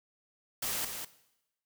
white noise with echo, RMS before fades -34 dBFS, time 0.62-0.85 s, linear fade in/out 5 ms, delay 200 ms, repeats 1, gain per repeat -6 dB, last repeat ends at 1.05 s, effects noise-tail reverb RT60 0.9 s tail -17 dB re dry

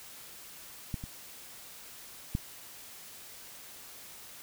clicks, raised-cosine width 5 ms, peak -21 / -27 / -17 dBFS, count 3, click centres 0.942 / 1.039 / 2.351 s, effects white hiss -49 dBFS RMS until 4.42 s

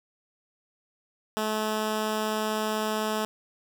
10% pulse tone, 215.8 Hz, A3, 33 cents flat, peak -18 dBFS, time 1.37-3.25 s, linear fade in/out 0 ms, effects none

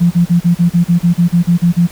sine tone bursts, 172.8 Hz, F3, 18 cents flat, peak -6 dBFS, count 13, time 0-1.874 s, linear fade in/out 20 ms, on 110 ms, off 37 ms, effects pink hiss -35 dBFS RMS until 1.91 s

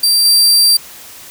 sawtooth tone with level steps, 4704 Hz, D8, 2 cents sharp, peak -6 / -4 dBFS, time 0.03-0.77 s, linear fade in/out 5 ms, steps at 0.25 s, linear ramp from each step 5 ms, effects white hiss -35 dBFS RMS until 1.3 s

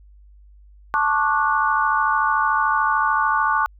sine chord, D major seventh, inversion second, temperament just, 881 / 1101.2 / 1174.7 / 1468.3 Hz, A5 / C#6 / D6 / F#6, +2 / -12 / 0 / -14 cents, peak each -22 dBFS, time 0.94-3.66 s, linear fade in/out 0 ms, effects added 50 Hz sine -45 dBFS peak until 3.79 s

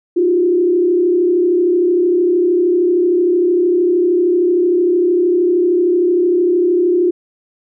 sine tone with frequency modulation, 354.2 Hz, F4, 24 cents sharp, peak -10 dBFS, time 0.16-7.11 s, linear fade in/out 10 ms, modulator 33.1 Hz, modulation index 0.71, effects none

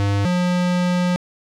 square tone pair in turn, 100.5 / 178.71 Hz, G2 / F3, +44 / +40 cents, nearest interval minor seventh, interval 996 cents, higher second, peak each -17 dBFS, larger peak neither, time 0-0.25 / 0.25-1.16 s, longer second, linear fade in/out 0 ms, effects low-pass 6000 Hz 12 dB/octave + 8-bit

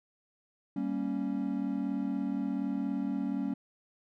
triangle chord, G diminished, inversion none, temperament equal, 196 / 233.1 / 277.2 Hz, G3 / Bb3 / Db4, 0 / 0 / 0 cents, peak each -33 / -34 / -31 dBFS, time 0.76-3.54 s, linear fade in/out 5 ms, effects none

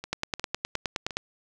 two click trains, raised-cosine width 0.2 ms, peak -19 / -10 dBFS, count 4 / 11, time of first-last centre 0.04-1.108 / 0.13-1.17 s, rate 2.81 / 9.62 Hz, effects none

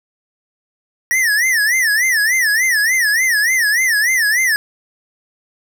square tone with vibrato, 1864.7 Hz, A#6, in tune, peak -13 dBFS, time 1.11-4.56 s, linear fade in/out 0 ms, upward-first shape sine, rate 3.4 Hz, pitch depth 200 cents each way, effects none

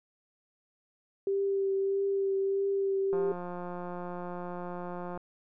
sine tone with vibrato, 392 Hz, G4, in tune, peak -26 dBFS, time 1.27-3.32 s, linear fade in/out 2 ms, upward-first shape triangle, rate 1.6 Hz, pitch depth 18 cents each way
click train, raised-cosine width 1 ms, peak -26 dBFS, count 363, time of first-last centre 3.13-5.175 s, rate 177 Hz
effects none

